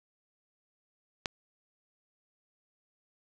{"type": "click", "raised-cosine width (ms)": 0.2, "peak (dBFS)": -13, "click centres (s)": 1.258, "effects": []}